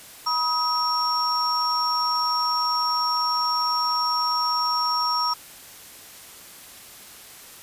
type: tone cluster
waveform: sine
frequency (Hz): 970 / 1267 / 5520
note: B5 / D#6 / F8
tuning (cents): -31 / +31 / -21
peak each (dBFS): -25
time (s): 0.26-5.34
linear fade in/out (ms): 10
effects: white hiss -44 dBFS RMS until 7.62 s + resampled to 32000 Hz